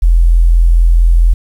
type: tone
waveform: sine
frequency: 42.24 Hz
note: E1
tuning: 43 cents sharp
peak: -4 dBFS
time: 0.02-1.34 s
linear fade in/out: 10 ms
effects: 7-bit